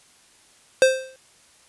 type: tone with exponential decay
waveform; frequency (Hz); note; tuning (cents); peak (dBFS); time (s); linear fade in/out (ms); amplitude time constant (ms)
square; 523.3; C5; 0; -10; 0.82-1.16; 1; 73
effects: white hiss -55 dBFS RMS until 1.68 s + resampled to 24000 Hz